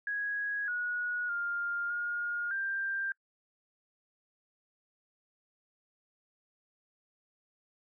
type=tone with pitch steps; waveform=sine; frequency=1659 / 1456 / 1403 / 1424 / 1584 Hz; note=G#6 / F#6 / F6 / F6 / G6; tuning=-2 / -28 / +8 / +33 / +18 cents; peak=-31 dBFS; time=0.07-3.12 s; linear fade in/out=2 ms; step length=610 ms; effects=noise-tail reverb RT60 0.1 s tail -25 dB re dry